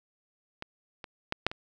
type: clicks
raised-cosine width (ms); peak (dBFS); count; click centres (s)
0.3; -21 / -24 / -13 / -7 / -23; 5; 0.624 / 1.042 / 1.324 / 1.466 / 1.515
effects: none